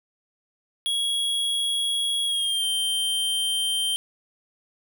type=tone with pitch glide; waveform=square; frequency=3322 to 3150 Hz; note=G#7 to G7; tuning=0 to +8 cents; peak=-23 dBFS; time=0.86-3.96 s; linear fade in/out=0 ms; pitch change=-92 cents; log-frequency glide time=2.25-2.65 s; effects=none